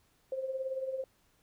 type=tone with tremolo; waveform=sine; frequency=527 Hz; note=C5; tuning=12 cents sharp; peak=-30 dBFS; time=0.32-1.04 s; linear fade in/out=2 ms; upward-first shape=triangle; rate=18 Hz; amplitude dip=70%; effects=pink hiss -70 dBFS RMS until 1.42 s